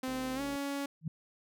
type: tone with pitch glide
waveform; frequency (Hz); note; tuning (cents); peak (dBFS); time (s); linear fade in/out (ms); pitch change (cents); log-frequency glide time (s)
sawtooth; 258.8 to 280.6; C4 to C#4; -19 to +21; -30; 0.03-0.86; 5; +140; 0.35-0.41
type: click train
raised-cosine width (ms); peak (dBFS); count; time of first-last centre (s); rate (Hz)
2; -36; 37; 0.08-0.556; 75.7
type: tone with exponential growth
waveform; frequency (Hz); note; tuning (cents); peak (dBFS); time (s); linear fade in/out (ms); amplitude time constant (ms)
sine; 158.6; D#3; +33; -28; 1.01-1.08; 5; 15
effects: none